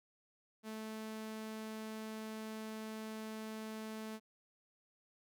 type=tone; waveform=sawtooth; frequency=218.6 Hz; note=A3; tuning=11 cents flat; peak=-39 dBFS; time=0.63-4.2 s; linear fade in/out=50 ms; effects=none